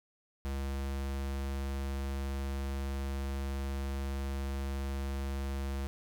square tone, 68.4 Hz, C#2, 23 cents flat, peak -34 dBFS, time 0.45-5.87 s, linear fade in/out 0 ms, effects none

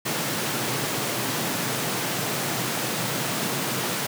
pink high-pass noise, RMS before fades -27 dBFS, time 0.05-4.07 s, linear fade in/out 10 ms, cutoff 110 Hz, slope 96 dB/octave, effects none

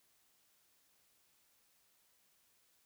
silence, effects white hiss -73 dBFS RMS until 2.85 s

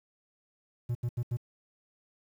triangle tone bursts, 119.9 Hz, A#2, 49 cents sharp, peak -26 dBFS, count 4, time 0.89-1.371 s, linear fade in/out 10 ms, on 61 ms, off 79 ms, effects 10-bit

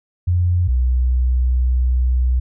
sine tone pair in turn, 88.4 / 62.51 Hz, F2 / B1, +22 / +22 cents, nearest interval tritone, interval 600 cents, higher first, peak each -13 dBFS, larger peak neither, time 0.27-0.68 / 0.68-2.4 s, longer second, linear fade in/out 10 ms, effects none

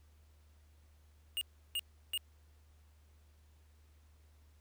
square tone bursts, 2843 Hz, F7, 30 cents sharp, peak -34 dBFS, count 3, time 1.37-2.176 s, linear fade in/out 0 ms, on 42 ms, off 340 ms, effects added 75 Hz sine -61 dBFS peak until 4.6 s + pink hiss -73 dBFS RMS until 4.6 s

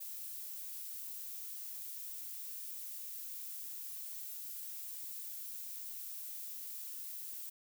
violet noise, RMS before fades -45 dBFS, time 0-7.5 s, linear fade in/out 10 ms, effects none

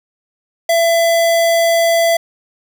square tone, 670 Hz, E5, 28 cents sharp, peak -11 dBFS, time 0.69-2.17 s, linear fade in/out 5 ms, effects 7-bit

